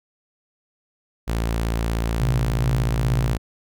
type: tone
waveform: sawtooth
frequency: 56.5 Hz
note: A1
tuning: 47 cents sharp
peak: -17 dBFS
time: 1.27-3.38 s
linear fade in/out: 20 ms
type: tone with tremolo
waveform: sine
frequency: 128.8 Hz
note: C3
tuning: 27 cents flat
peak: -19 dBFS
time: 2.2-3.34 s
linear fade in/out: 5 ms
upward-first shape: sine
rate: 2.4 Hz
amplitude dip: 45%
effects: none